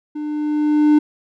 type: tone with level ramp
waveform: triangle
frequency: 300 Hz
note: D4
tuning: 37 cents sharp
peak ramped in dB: -22 to -6 dBFS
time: 0.15-0.99 s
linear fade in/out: 10 ms
effects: none